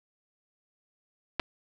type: clicks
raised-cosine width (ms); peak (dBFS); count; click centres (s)
0.3; -13; 2; 1.396 / 1.399
effects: none